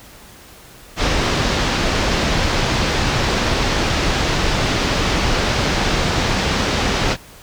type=low-pass noise; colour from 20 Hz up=pink; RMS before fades=-18 dBFS; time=0.96-7.17 s; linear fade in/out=50 ms; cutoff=5800 Hz; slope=24 dB/octave; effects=pink hiss -42 dBFS RMS until 7.42 s